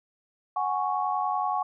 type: chord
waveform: sine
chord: F# suspended second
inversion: none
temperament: equal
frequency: 740 / 830.6 / 1108.7 Hz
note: F#5 / G#5 / C#6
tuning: 0 / 0 / 0 cents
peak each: -29 dBFS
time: 0.56-1.63 s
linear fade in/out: 5 ms
effects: none